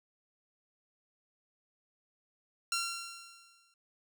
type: tone with exponential decay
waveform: 10% pulse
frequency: 1372 Hz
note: F6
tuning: 31 cents flat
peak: -21 dBFS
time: 2.72-3.74 s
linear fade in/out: 2 ms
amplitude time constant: 220 ms
effects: none